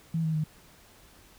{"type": "tone with pitch steps", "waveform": "sine", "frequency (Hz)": [163.4, 159.02, 154.76], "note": ["E3", "D#3", "D#3"], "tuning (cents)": [-15, 38, -9], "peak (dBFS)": -25, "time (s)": [0.14, 0.44], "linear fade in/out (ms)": 5, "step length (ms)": 100, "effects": ["pink hiss -56 dBFS RMS until 1.38 s"]}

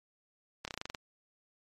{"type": "slowing click train", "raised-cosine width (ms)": 0.2, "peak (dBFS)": -20, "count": 9, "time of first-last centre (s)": [0.65, 0.948], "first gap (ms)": 28, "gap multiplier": 1.08, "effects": ["MP3 64 kbps"]}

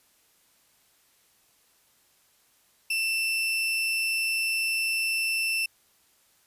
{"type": "tone with amplitude modulation", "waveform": "35% pulse", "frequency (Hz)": 2672, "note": "E7", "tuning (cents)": 23, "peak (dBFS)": -22, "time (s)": [2.9, 5.66], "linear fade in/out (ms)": 5, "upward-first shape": "sine", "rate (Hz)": 210, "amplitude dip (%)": 25, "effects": ["white hiss -64 dBFS RMS until 6.46 s", "resampled to 32000 Hz"]}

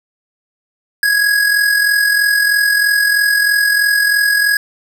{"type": "tone with amplitude modulation", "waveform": "square", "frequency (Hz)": 1661.2, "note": "G#6", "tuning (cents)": 0, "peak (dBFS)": -9, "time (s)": [1.03, 4.57], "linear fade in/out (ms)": 2, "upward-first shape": "sine", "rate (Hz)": 43.1, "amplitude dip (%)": 50, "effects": []}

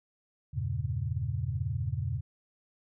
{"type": "chord", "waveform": "sine", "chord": "E diminished seventh", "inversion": "none", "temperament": "equal", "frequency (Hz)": [82.41, 98, 116.54, 138.59], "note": ["E2", "G2", "Bb2", "Db3"], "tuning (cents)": [0, 0, 0, 0], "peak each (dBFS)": [-36, -35, -34, -35], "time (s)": [0.53, 2.21], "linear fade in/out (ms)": 20, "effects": []}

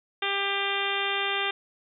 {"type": "harmonic tone", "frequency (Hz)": 397.2, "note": "G4", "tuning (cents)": 23, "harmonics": [1, 2, 3, 4, 5, 6, 7, 8, 9], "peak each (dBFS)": [-34, -34, -34, -34, -34, -34, -34, -34, -34], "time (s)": [0.22, 1.51], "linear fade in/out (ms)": 5, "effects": []}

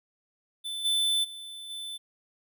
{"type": "tone with level steps", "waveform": "square", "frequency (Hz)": 3520, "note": "A7", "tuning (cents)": 0, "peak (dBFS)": [-33, -24, -40, -36], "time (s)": [0.64, 1.98], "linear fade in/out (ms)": 20, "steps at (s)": [0.84, 1.23, 1.69], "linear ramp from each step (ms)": 20, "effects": []}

